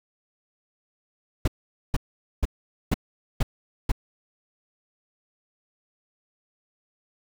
brown noise bursts, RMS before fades -20 dBFS, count 6, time 1.45-3.918 s, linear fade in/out 5 ms, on 28 ms, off 460 ms, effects none

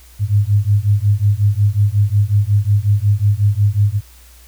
sine beating tone pair, 100 / 105.5 Hz, G2 / G#2, +35 / +28 cents, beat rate 5.5 Hz, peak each -14 / -14 dBFS, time 0.19-4.01 s, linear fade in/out 50 ms, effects added 60 Hz sine -42 dBFS peak until 4.47 s + white hiss -47 dBFS RMS until 4.47 s

